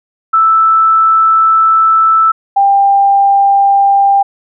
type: tone pair in turn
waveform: sine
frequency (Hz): 1318.5 / 794.7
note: E6 / G5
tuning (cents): 0 / +23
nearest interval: major sixth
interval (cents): 877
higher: first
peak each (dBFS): -5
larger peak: neither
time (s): 0.33-2.32 / 2.56-4.23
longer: first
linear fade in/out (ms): 10
effects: none